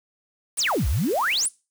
sine exponential two-way sweep, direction down then up, 11175 to 54.6 to 11175 Hz, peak -20 dBFS, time 0.57-1.49 s, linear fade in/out 20 ms, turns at 0.88 s
white noise, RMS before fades -38 dBFS, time 0.57-1.46 s, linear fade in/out 2 ms
effects noise-tail reverb RT60 0.3 s tail -23 dB re dry

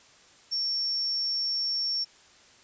sine tone, 5470 Hz, F8, 37 cents flat, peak -26 dBFS, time 0.51-2.05 s, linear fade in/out 20 ms, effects white hiss -56 dBFS RMS until 2.63 s + resampled to 16000 Hz

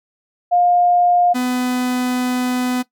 sine / 45% pulse tone pair in turn, 708 / 250.3 Hz, F5 / B3, +23 / +23 cents, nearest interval octave + tritone, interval 1800 cents, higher first, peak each -11 / -17 dBFS, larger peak first, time 0.51-1.34 / 1.34-2.83 s, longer second, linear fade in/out 20 ms, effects noise-tail reverb RT60 0.1 s tail -17 dB re dry

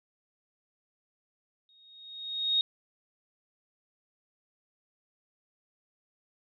sine tone with exponential growth, 3735 Hz, A#7, 3 cents sharp, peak -21 dBFS, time 1.69-2.61 s, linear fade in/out 1 ms, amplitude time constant 200 ms, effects none

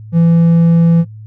sine tone with hard clipping, 167.5 Hz, E3, 28 cents sharp, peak -7 dBFS, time 0.12-1.05 s, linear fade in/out 50 ms, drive 3 dB, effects noise-tail reverb RT60 0.1 s tail -18 dB re dry + added 108 Hz sine -29 dBFS peak until 1.26 s

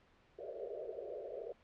pink band-pass noise, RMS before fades -45 dBFS, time 0.38-1.53 s, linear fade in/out 10 ms, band 380 to 660 Hz, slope 96 dB/octave, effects pink hiss -68 dBFS RMS until 1.63 s + low-pass 3000 Hz 12 dB/octave

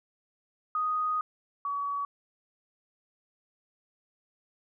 sine tone pair in turn, 1244.5 / 1133.5 Hz, D#6 / C#6, 0 / +38 cents, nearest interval major second, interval 162 cents, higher first, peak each -26 / -29 dBFS, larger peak first, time 0.75-1.21 / 1.65-2.05 s, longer first, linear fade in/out 2 ms, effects none

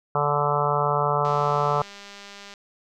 harmonic tone, 145.9 Hz, D3, 11 cents flat, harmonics 1 / 3 / 4 / 5 / 6 / 7 / 8 / 9, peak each -28 / -28 / -28 / -28 / -28 / -28 / -28 / -28 dBFS, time 0.15-1.82 s, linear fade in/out 2 ms
click train, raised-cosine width 0.2 ms, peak -25 dBFS, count 260, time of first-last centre 1.25-2.539 s, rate 201 Hz
effects none

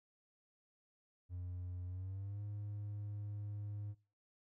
triangle tone with pitch glide, 89.9 to 103.27 Hz, F#2 to G#2, -49 to -9 cents, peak -39 dBFS, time 1.29-3.95 s, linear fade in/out 50 ms, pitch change +240 cents, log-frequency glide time 1.86-2.42 s, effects noise-tail reverb RT60 0.3 s tail -21 dB re dry + tanh soft clip ceiling -35 dBFS

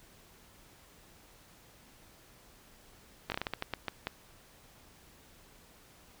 slowing click train, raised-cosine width 0.3 ms, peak -17 dBFS, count 11, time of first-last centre 3.3-4.071 s, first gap 19 ms, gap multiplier 1.29, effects pink hiss -59 dBFS RMS until 6.2 s

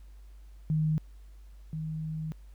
sine tone pair in turn, 155.56 / 157.19 Hz, D#3 / D#3, 0 / +18 cents, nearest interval unison, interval 18 cents, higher second, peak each -24 / -32 dBFS, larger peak first, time 0.7-0.98 / 1.73-2.32 s, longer second, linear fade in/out 0 ms, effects added 50 Hz sine -47 dBFS peak until 2.54 s + pink hiss -68 dBFS RMS until 2.54 s

